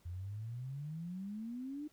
sine exponential sweep, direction up, 84.5 to 306.3 Hz, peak -40 dBFS, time 0.05-1.88 s, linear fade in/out 10 ms, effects pink hiss -70 dBFS RMS until 1.92 s

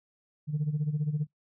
sine tone with tremolo, 150.1 Hz, D3, 38 cents sharp, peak -22 dBFS, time 0.47-1.27 s, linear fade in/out 50 ms, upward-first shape sine, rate 15 Hz, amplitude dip 75%, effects noise-tail reverb RT60 0.1 s tail -19 dB re dry + tanh soft clip ceiling -22 dBFS

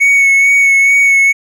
triangle tone with vibrato, 2217 Hz, C#7, in tune, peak -4 dBFS, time 0-1.33 s, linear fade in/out 20 ms, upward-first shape sine, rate 2.3 Hz, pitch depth 19 cents each way, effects none

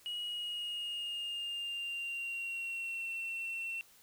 sine tone with pitch glide, 2900 to 2706 Hz, F#7 to E7, -35 to +45 cents, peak -34 dBFS, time 0.06-3.81 s, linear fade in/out 0 ms, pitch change -120 cents, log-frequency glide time 0.24-3.11 s, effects tanh soft clip ceiling -35 dBFS + white hiss -62 dBFS RMS until 4.02 s

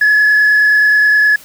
sine tone with frequency modulation, 1702 Hz, G#6, 42 cents sharp, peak -5 dBFS, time 0.01-1.36 s, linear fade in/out 5 ms, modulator 29.6 Hz, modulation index 0.75, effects tanh soft clip ceiling -5 dBFS + white hiss -39 dBFS RMS until 1.44 s

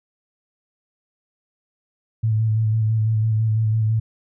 sine tone with vibrato, 110 Hz, A2, in tune, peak -16 dBFS, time 2.23-4 s, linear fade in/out 10 ms, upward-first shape square, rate 6 Hz, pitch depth 24 cents each way, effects none

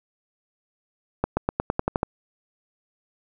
accelerating click train, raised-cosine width 1 ms, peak -7 dBFS, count 9, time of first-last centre 1.24-2.031 s, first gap 130 ms, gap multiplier 0.92, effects none

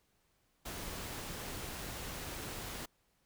pink noise, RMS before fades -43 dBFS, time 0.65-2.86 s, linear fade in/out 10 ms, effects pink hiss -75 dBFS RMS until 3.25 s

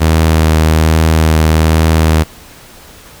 sawtooth tone with vibrato, 79.4 Hz, D#2, 36 cents sharp, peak -3 dBFS, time 0-2.24 s, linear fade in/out 20 ms, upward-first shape triangle, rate 1.2 Hz, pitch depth 18 cents each way, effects pink hiss -37 dBFS RMS until 3.2 s

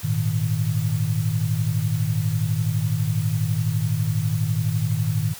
sine chord, Ab suspended second, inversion none, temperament equal with one note detuned, 104.49 / 116.54 / 155.56 Hz, Ab2 / Bb2 / Eb3, +11 / 0 / 0 cents, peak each -24 dBFS, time 0.03-5.34 s, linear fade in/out 20 ms, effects white hiss -39 dBFS RMS until 5.39 s

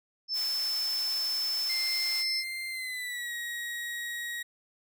sine tone, 5274 Hz, E8, in tune, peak -28 dBFS, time 0.28-2.44 s, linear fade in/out 50 ms
white high-pass noise, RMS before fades -41 dBFS, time 0.33-2.25 s, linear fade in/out 50 ms, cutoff 620 Hz, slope 48 dB/octave
35% pulse tone with pitch glide, 2093 to 1897.2 Hz, C7 to A#6, 0 to +30 cents, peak -32 dBFS, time 1.69-4.43 s, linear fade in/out 10 ms, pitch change -170 cents, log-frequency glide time 2.69-3.33 s
effects none

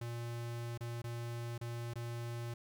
square tone with dropouts, 118.1 Hz, A#2, 23 cents sharp, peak -40 dBFS, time 0.01-2.54 s, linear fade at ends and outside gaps 5 ms, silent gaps 0.777-0.807 / 1.019-1.04 / 1.58-1.611 / 1.937-1.956 s, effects 13-bit

